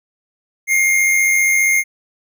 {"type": "tone pair together", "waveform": "square", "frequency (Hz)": [2122, 2217], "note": ["C7", "C#7"], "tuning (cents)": [24, 0], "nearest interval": "minor second", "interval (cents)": 76, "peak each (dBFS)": [-13, -23], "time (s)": [0.67, 1.84], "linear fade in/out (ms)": 50, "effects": []}